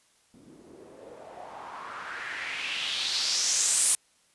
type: noise with low-pass filter sweep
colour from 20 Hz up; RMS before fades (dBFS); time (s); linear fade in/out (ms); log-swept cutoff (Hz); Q
blue; -31; 0.34-3.95; 0; 240 to 9800; 3.1
effects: white hiss -65 dBFS RMS until 4.34 s + resampled to 24000 Hz